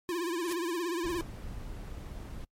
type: tone with vibrato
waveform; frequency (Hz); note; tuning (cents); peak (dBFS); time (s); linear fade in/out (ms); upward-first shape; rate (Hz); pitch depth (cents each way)
square; 343.8; F4; -27; -31; 0.09-1.21; 0; triangle; 17; 120
type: noise with exponential growth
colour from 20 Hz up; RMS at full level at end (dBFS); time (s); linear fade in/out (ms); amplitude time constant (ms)
white; -36; 0.32-0.53; 5; 44
type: noise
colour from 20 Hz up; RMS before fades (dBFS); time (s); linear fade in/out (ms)
brown; -41; 1.04-2.45; 10
effects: noise-tail reverb RT60 0.1 s tail -26 dB re dry + MP3 64 kbps